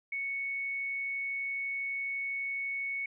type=tone; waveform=sine; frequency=2217 Hz; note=C#7; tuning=in tune; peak=-32 dBFS; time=0.12-3.06 s; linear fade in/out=5 ms; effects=none